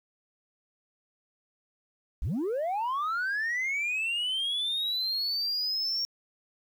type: linear sweep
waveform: sine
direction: up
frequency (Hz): 38.12 to 5550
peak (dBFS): -25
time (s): 2.22-6.05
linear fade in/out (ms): 0
effects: tanh soft clip ceiling -26 dBFS + 10-bit